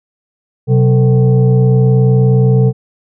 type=tone with frequency modulation; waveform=sine; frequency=128.8 Hz; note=C3; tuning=27 cents flat; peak=-6 dBFS; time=0.67-2.73 s; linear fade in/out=50 ms; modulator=317 Hz; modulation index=0.72; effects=none

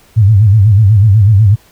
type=tone with vibrato; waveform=sine; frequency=103.83 Hz; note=G#2; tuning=in tune; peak=-3 dBFS; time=0.16-1.56 s; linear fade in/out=20 ms; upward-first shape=sine; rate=8.1 Hz; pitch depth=150 cents each way; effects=pink hiss -46 dBFS RMS until 1.71 s

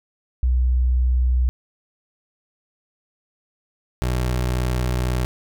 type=tone pair in turn; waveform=sine / 25% pulse; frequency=62.4 / 62 Hz; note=B1 / B1; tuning=+19 / +7 cents; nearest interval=unison; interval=12 cents; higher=first; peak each=-15 / -16 dBFS; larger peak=first; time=0.43-1.49 / 4.02-5.25 s; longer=second; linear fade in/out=0 ms; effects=none

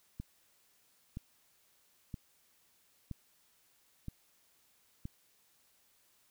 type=click train; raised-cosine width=5 ms; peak=-28 dBFS; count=6; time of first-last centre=0.2-5.054 s; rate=1.03 Hz; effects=white hiss -70 dBFS RMS until 6.3 s

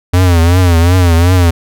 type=tone with vibrato; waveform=square; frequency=87.31 Hz; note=F2; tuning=in tune; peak=-6 dBFS; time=0.13-1.51 s; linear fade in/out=10 ms; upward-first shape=triangle; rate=2.7 Hz; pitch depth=120 cents each way; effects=none

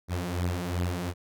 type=beating tone pair; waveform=sawtooth; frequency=86.8 / 89.5 Hz; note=F2 / F2; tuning=-10 / +43 cents; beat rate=2.7 Hz; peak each=-28 / -26 dBFS; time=0.08-1.14 s; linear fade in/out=50 ms; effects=none

